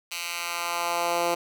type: tone with high-pass filter sweep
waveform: 10% pulse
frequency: 172.1 Hz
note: F3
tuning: 25 cents flat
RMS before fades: -28 dBFS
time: 0.11-1.35 s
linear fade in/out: 10 ms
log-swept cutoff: 2700 to 420 Hz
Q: 1.1
effects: none